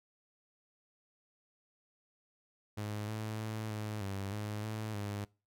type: tone with pitch steps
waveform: sawtooth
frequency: 105.1 / 108.7 / 109.3 / 106.7 / 98.1 / 105.3 / 108.7 / 102.4 Hz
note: G#2 / A2 / A2 / G#2 / G2 / G#2 / A2 / G#2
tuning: +21 / -21 / -11 / +47 / +2 / +24 / -21 / -24 cents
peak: -33 dBFS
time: 2.77-5.25 s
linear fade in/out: 10 ms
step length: 310 ms
effects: noise-tail reverb RT60 0.3 s tail -23 dB re dry